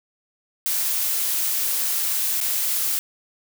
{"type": "noise with dropouts", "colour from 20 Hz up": "blue", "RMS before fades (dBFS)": -23, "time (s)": [0.66, 2.99], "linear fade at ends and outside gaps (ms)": 0, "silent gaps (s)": [2.403, 2.412], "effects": []}